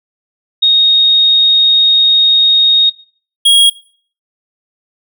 sine / square tone pair in turn, 3729 / 3288 Hz, A#7 / G#7, 0 / -18 cents, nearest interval major second, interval 218 cents, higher first, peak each -5 dBFS, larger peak neither, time 0.62-2.9 / 3.45-3.7 s, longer first, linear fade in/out 10 ms, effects noise-tail reverb RT60 0.5 s tail -22 dB re dry

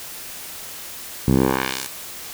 10% pulse tone with band-pass filter sweep, 65.5 Hz, C2, 2 cents sharp, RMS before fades -20 dBFS, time 1.28-1.87 s, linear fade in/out 0 ms, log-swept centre 140 to 11000 Hz, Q 0.79, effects white hiss -35 dBFS RMS until 2.33 s

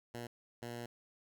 10% pulse tone bursts at uneven times, 118.9 Hz, A#2, 35 cents sharp, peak -34 dBFS, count 2, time 0.14-0.27 / 0.62-0.86 s, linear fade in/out 5 ms, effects 12-bit

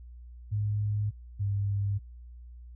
sine tone pair in turn, 104.5 / 100.51 Hz, G#2 / G2, +11 / +44 cents, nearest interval minor second, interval 67 cents, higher first, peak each -26 dBFS, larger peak neither, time 0.51-1.11 / 1.39-1.99 s, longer neither, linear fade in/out 20 ms, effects added 60 Hz sine -44 dBFS peak until 2.75 s

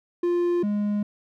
triangle tone pair in turn, 349.4 / 206.9 Hz, F4 / G#3, +1 / -6 cents, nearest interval major sixth, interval 907 cents, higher first, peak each -18 / -20 dBFS, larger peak first, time 0.23-0.63 / 0.63-1.03 s, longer neither, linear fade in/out 5 ms, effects none

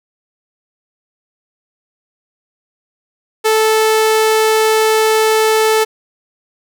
sawtooth tone, 438 Hz, A4, 8 cents flat, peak -6 dBFS, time 3.44-5.85 s, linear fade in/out 20 ms, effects none

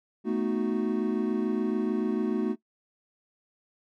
triangle chord, B dominant seventh, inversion third, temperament equal, 220 / 246.9 / 311.1 / 370 Hz, A3 / B3 / D#4 / F#4, 0 / 0 / 0 / 0 cents, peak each -27 / -30 / -30 / -28 dBFS, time 0.24-2.56 s, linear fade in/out 50 ms, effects noise-tail reverb RT60 0.1 s tail -18 dB re dry

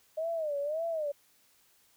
sine tone with vibrato, 616 Hz, D#5, 17 cents flat, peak -30 dBFS, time 0.17-1.12 s, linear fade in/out 10 ms, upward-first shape sine, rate 1.8 Hz, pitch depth 150 cents each way, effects white hiss -66 dBFS RMS until 1.96 s

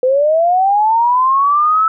sine linear sweep, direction up, 499.4 to 1318.5 Hz, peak -9 dBFS, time 0.03-1.88 s, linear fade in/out 2 ms, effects none

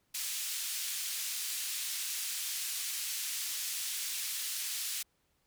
white band-pass noise, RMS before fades -37 dBFS, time 0.14-5.03 s, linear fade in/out 10 ms, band 2500 to 12000 Hz, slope 12 dB/octave, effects pink hiss -75 dBFS RMS until 5.46 s

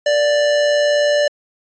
square tone with amplitude modulation, 587.3 Hz, D5, in tune, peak -12 dBFS, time 0.06-1.28 s, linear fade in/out 5 ms, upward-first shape sine, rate 119 Hz, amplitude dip 30%, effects resampled to 16000 Hz

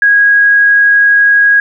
sine tone, 1648 Hz, G#6, 14 cents flat, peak -4 dBFS, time 0.02-1.6 s, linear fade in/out 2 ms, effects none

